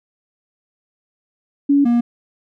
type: tone pair in turn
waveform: sine / triangle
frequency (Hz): 282.8 / 237.8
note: C#4 / A#3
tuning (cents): +35 / +35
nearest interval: minor third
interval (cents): 300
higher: first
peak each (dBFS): -10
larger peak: neither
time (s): 1.69-1.85 / 1.85-2.01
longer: neither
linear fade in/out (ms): 10
effects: none